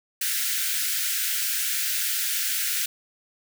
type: high-pass noise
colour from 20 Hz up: white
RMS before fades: -26 dBFS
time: 0.21-2.86 s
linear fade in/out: 5 ms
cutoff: 1400 Hz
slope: 96 dB/octave
effects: none